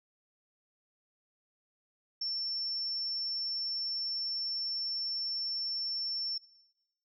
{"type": "tone", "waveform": "sine", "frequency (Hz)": 5410, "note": "E8", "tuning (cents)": 44, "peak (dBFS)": -32, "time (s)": [2.21, 6.38], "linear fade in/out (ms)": 5, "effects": ["noise-tail reverb RT60 1.0 s tail -22 dB re dry"]}